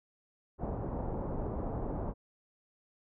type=low-pass noise; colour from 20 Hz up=pink; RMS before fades=-36 dBFS; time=0.58-2.14 s; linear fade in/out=50 ms; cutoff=880 Hz; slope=24 dB/octave; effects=none